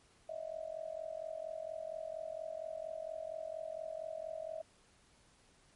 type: tone with amplitude modulation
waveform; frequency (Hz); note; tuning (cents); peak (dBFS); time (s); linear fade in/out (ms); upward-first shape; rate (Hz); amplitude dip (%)
sine; 640; D#5; +49; -36; 0.29-4.62; 5; sine; 44.3; 90
effects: pink hiss -67 dBFS RMS until 5.75 s + MP3 48 kbps